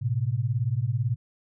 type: beating tone pair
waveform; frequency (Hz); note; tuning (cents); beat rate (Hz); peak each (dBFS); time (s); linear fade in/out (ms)
sine; 110 / 128; A2 / C3; 0 / -38; 18; -26; 0.01-1.16; 20
effects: none